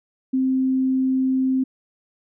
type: tone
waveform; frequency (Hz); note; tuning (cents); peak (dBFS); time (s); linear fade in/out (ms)
sine; 261.6; C4; 0; -17; 0.33-1.64; 10
effects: none